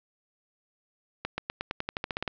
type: accelerating click train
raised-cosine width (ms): 0.3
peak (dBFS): -14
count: 13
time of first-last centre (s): 1.25-2.278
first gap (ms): 130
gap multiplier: 0.92
effects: low-pass 5000 Hz 12 dB/octave